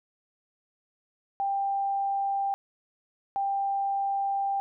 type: tone pair in turn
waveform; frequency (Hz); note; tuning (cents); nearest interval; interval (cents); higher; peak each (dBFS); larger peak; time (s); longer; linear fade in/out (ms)
sine; 791 / 791; G5 / G5; +15 / +15; unison; 0; neither; -25; neither; 1.4-2.54 / 3.36-4.6; second; 0
effects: none